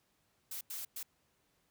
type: noise bursts at uneven times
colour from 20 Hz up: blue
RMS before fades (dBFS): -42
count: 3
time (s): 0.51-0.61 / 0.7-0.85 / 0.96-1.03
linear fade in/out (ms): 5
effects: pink hiss -75 dBFS RMS until 1.7 s + high-pass 60 Hz 12 dB/octave